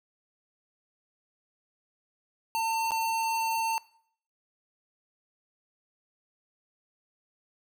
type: tone with dropouts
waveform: square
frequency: 901 Hz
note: A5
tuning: 41 cents sharp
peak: -27 dBFS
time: 2.55-3.78 s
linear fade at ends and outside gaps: 0 ms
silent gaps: 2.908-2.918 s
effects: noise-tail reverb RT60 0.6 s tail -21 dB re dry